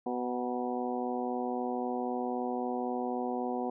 harmonic tone with a mistuned harmonic, 123.8 Hz, B2, 5 cents sharp, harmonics 2 / 3 / 4 / 5 / 6 / 7 / 8, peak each -35 / -38 / -38 / -47 / -36 / -46 / -44 dBFS, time 0.06-3.7 s, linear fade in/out 5 ms, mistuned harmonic 8, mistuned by -33 cents, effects none

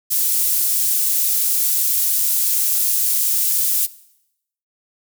pink high-pass noise, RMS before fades -18 dBFS, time 0.1-3.87 s, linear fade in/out 20 ms, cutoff 11000 Hz, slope 12 dB/octave, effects noise-tail reverb RT60 0.8 s tail -19 dB re dry

